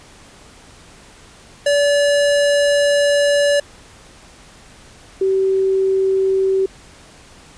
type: tone pair in turn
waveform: square / sine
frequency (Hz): 575 / 383.8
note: D5 / G4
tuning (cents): -37 / -37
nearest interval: perfect fifth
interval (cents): 700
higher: first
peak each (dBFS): -13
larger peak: neither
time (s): 1.66-3.6 / 5.21-6.66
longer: first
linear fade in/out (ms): 5
effects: pink hiss -44 dBFS RMS until 7.57 s + resampled to 22050 Hz